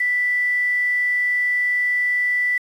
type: tone with quantisation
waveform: sine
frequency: 1975.5 Hz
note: B6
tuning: in tune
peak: -17 dBFS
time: 0-2.58 s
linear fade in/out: 5 ms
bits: 7
effects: resampled to 32000 Hz